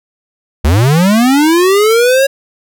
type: linear sweep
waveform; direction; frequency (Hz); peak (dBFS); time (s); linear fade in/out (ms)
square; up; 65.41 to 554.4; -7; 0.64-2.27; 10
effects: none